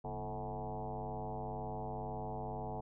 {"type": "tone with frequency modulation", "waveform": "sine", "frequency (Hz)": 440, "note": "A4", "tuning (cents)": 0, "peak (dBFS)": -38, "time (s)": [0.04, 2.81], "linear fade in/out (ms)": 10, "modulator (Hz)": 102, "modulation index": 4.3, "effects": []}